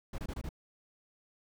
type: noise bursts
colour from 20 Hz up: brown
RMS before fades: -38 dBFS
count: 5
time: 0.13-0.491 s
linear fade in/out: 5 ms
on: 53 ms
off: 24 ms
effects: none